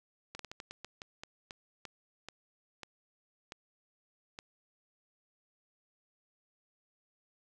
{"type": "slowing click train", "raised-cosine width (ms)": 0.2, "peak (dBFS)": -26, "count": 15, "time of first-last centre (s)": [0.35, 4.389], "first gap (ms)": 43, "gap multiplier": 1.26, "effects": []}